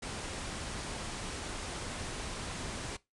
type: low-pass noise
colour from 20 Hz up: pink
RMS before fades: -40 dBFS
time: 0.02-2.97 s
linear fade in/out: 10 ms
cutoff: 10000 Hz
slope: 96 dB/octave
effects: noise-tail reverb RT60 0.2 s tail -20 dB re dry